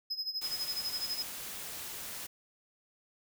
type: tone with tremolo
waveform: triangle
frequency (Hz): 5090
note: D#8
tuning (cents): +39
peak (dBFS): -30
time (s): 0.1-1.23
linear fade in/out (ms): 10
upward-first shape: sine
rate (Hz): 12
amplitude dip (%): 80
type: noise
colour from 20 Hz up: white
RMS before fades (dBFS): -42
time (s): 0.41-2.27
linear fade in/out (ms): 10
effects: none